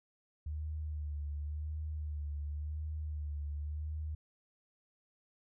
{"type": "tone with vibrato", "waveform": "sine", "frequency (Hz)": 75.1, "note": "D2", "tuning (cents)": 39, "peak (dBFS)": -36, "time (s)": [0.46, 4.15], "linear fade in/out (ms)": 5, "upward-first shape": "sine", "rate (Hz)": 0.92, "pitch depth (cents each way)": 47, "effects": []}